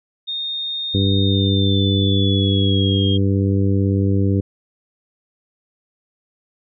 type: tone with pitch glide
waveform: sine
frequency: 3677 to 3238 Hz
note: A#7 to G#7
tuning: -24 to -45 cents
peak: -22 dBFS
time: 0.27-3.18 s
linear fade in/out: 20 ms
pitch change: -221 cents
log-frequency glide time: 1.21-3.05 s
type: harmonic tone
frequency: 98 Hz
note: G2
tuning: in tune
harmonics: 1 / 2 / 3 / 4 / 5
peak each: -16 / -21 / -22 / -26 / -29 dBFS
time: 0.94-4.41 s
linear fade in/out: 10 ms
effects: none